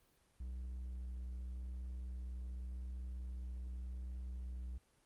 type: tone with vibrato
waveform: triangle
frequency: 62.3 Hz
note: B1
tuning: 16 cents sharp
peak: -40 dBFS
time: 0.4-4.78 s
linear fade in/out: 5 ms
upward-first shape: sine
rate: 0.87 Hz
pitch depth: 9 cents each way
effects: pink hiss -73 dBFS RMS until 5.05 s + Opus 32 kbps